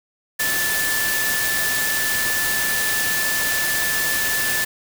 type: tone in noise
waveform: sine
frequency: 1749 Hz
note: A6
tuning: 11 cents flat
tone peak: -22 dBFS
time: 0.39-4.65 s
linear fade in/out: 10 ms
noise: white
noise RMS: -23 dBFS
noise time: 0.39-4.65 s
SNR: -2 dB
effects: none